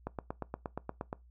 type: click train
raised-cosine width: 1 ms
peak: -22 dBFS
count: 10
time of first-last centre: 0.07-1.129 s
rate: 8.5 Hz
effects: noise-tail reverb RT60 0.2 s tail -21 dB re dry + added 60 Hz sine -56 dBFS peak until 1.3 s